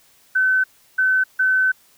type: tone bursts at uneven times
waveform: sine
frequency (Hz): 1522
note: F#6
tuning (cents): +48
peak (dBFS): -14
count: 3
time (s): 0.35-0.64 / 0.98-1.24 / 1.39-1.72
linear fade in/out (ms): 10
effects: white hiss -55 dBFS RMS until 1.97 s